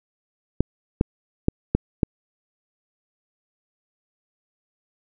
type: clicks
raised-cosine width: 3 ms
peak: -4 dBFS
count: 5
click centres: 0.606 / 1.011 / 1.484 / 1.75 / 2.032 s
effects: none